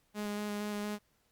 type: tone with vibrato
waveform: sawtooth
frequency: 207.7 Hz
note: G#3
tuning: in tune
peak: -31 dBFS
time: 0.14-0.99 s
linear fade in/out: 50 ms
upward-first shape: square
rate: 4.3 Hz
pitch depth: 10 cents each way
effects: pink hiss -73 dBFS RMS until 1.31 s + Opus 48 kbps